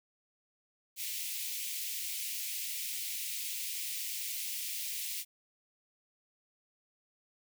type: high-pass noise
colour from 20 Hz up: white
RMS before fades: -38 dBFS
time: 0.96-5.25 s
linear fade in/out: 50 ms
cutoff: 2100 Hz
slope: 48 dB/octave
effects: none